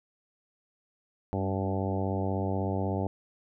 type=harmonic tone with a mistuned harmonic; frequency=96.3 Hz; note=G2; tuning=30 cents flat; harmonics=1 / 2 / 3 / 4 / 5 / 6 / 7 / 8 / 9; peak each=-31 / -34 / -36 / -37 / -38 / -39 / -39 / -40 / -41 dBFS; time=1.33-3.07 s; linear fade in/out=0 ms; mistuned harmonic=2; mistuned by=+37 cents; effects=none